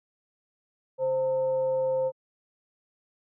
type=tone with frequency modulation; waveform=sine; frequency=523.3 Hz; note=C5; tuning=in tune; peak=-23 dBFS; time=0.98-2.12 s; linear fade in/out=50 ms; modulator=385 Hz; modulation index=0.35; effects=high-pass 200 Hz 12 dB/octave